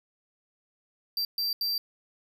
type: tone bursts at uneven times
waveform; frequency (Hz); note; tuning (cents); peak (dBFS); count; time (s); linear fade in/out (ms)
square; 4699; D8; 0; -27; 3; 1.17-1.25 / 1.38-1.53 / 1.61-1.78; 2
effects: none